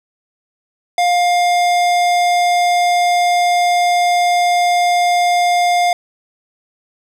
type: tone with hard clipping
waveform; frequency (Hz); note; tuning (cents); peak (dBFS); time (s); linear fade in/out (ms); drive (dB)
sine; 706; F5; +19; -13; 0.98-5.93; 2; 18
effects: none